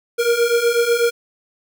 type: beating tone pair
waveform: square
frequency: 466.2 / 474.3 Hz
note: A#4 / A#4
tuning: 0 / +30 cents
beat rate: 8.1 Hz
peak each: -20 / -17 dBFS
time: 0.18-1.11 s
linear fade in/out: 20 ms
effects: none

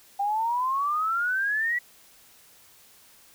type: exponential sweep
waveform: sine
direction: up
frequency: 789 to 1964 Hz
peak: -23 dBFS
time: 0.19-1.79 s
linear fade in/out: 10 ms
effects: white hiss -55 dBFS RMS until 3.34 s

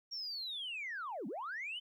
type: linear two-way sweep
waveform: sine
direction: down then up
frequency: 5620 to 178.8 to 3105 Hz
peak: -38 dBFS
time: 0.11-1.8 s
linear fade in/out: 20 ms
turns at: 1.27 s
effects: tanh soft clip ceiling -35 dBFS + 13-bit

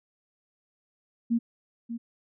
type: tone with echo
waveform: sine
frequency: 233.1 Hz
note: A#3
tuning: in tune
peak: -21 dBFS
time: 1.3-1.39 s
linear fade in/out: 20 ms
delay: 590 ms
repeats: 1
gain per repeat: -10 dB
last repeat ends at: 1.98 s
effects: none

